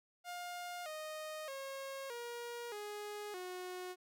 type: tone with pitch steps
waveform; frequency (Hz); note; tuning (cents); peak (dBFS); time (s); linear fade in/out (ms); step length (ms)
sawtooth; 708 / 619.9 / 542.8 / 475.3 / 416.1 / 364.4; F5 / D#5 / C#5 / A#4 / G#4 / F#4; +23 / -7 / -36 / +34 / +3 / -26; -39; 0.24-3.96; 50; 620
effects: none